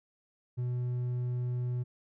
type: tone with hard clipping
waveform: sine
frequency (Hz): 123.47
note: B2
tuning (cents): 0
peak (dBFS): -31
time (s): 0.57-1.84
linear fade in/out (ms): 20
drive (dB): 3
effects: none